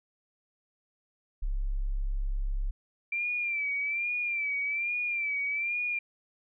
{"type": "tone", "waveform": "sine", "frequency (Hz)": 34, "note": "C#1", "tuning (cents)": -33, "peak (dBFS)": -27, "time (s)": [1.42, 2.71], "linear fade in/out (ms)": 10}
{"type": "tone with vibrato", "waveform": "sine", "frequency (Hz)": 2349, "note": "D7", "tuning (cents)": 0, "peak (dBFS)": -28, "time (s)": [3.12, 5.99], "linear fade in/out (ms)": 5, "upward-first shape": "sine", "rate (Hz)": 1.2, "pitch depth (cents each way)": 71}
{"effects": []}